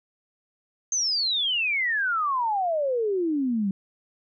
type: exponential sweep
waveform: sine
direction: down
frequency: 6410 to 188.4 Hz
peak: -22 dBFS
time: 0.92-3.71 s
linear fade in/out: 2 ms
effects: none